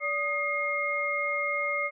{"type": "tone cluster", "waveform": "sine", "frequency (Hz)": [578, 1239, 2136], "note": ["D5", "D#6", "C7"], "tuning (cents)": [-28, -8, 35], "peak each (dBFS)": [-33, -33, -28], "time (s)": [0, 1.91], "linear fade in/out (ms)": 50, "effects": []}